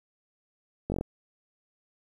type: slowing click train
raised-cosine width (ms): 2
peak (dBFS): -17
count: 6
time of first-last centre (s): 0.9-1.011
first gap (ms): 20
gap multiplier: 1.05
effects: 9-bit